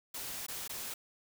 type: noise with dropouts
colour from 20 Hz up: white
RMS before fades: -41 dBFS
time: 0.14-0.94 s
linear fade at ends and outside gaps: 5 ms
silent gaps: 0.466-0.483 / 0.678-0.694 s
effects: none